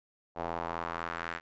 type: tone with band-pass filter sweep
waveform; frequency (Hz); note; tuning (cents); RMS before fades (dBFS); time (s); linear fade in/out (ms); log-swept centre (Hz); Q
square; 42; E1; +33; -37; 0.35-1.41; 50; 740 to 1700; 1.9
effects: resampled to 16000 Hz